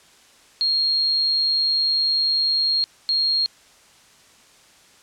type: tone bursts at uneven times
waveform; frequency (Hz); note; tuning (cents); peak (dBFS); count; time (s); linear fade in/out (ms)
sine; 4250; C8; +26; -17; 2; 0.61-2.84 / 3.09-3.46; 0
effects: white hiss -52 dBFS RMS until 5.02 s + low-pass 8000 Hz 12 dB/octave